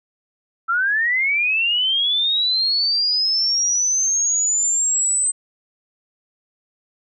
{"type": "linear sweep", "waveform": "sine", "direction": "up", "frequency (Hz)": [1323, 8180], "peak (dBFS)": -16, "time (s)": [0.68, 5.32], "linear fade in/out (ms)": 20, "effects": []}